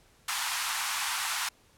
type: high-pass noise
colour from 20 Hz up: pink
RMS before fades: -31 dBFS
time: 0.28-1.49 s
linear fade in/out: 5 ms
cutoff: 840 Hz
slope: 48 dB/octave
effects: pink hiss -62 dBFS RMS until 1.77 s + low-pass 12000 Hz 12 dB/octave